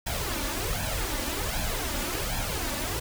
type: noise with flanger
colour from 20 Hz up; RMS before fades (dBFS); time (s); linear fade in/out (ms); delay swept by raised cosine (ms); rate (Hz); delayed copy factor
pink; -30; 0.06-3; 10; 1.2 to 3.5; 1.3; +0.7
effects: none